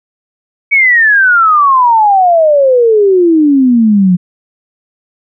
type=exponential sweep; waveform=sine; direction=down; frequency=2274 to 174.61 Hz; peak=-4 dBFS; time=0.71-4.17 s; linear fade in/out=20 ms; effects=none